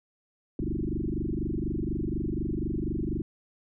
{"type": "tone with frequency modulation", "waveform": "sine", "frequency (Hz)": 184.9, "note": "F#3", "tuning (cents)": -1, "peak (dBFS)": -27, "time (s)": [0.59, 3.22], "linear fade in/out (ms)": 2, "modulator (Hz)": 24.1, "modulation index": 7.1, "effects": []}